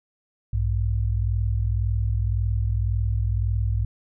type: tone pair together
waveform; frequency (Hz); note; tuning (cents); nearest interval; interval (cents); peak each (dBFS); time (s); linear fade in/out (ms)
sine; 60.43 / 102.3; B1 / G#2; -37 / -26; major sixth; 911; -23; 0.53-3.85; 5
effects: none